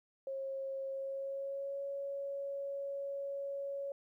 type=tone with pitch glide; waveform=sine; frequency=540 to 557.1 Hz; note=C#5 to C#5; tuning=-45 to +9 cents; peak=-37 dBFS; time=0.27-3.92 s; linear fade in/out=2 ms; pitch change=+54 cents; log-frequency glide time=0.92-1.82 s; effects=13-bit